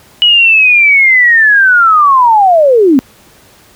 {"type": "linear sweep", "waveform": "sine", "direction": "down", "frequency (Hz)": [2940, 246.9], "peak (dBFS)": -3, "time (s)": [0.22, 2.99], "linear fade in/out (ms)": 0, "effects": ["pink hiss -42 dBFS RMS until 3.75 s", "high-pass 60 Hz 12 dB/octave"]}